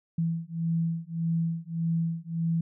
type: beating tone pair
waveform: sine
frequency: 164.81 / 166.51 Hz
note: E3 / E3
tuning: 0 / +18 cents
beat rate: 1.7 Hz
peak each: -29 dBFS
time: 0.18-2.61 s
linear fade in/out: 5 ms
effects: none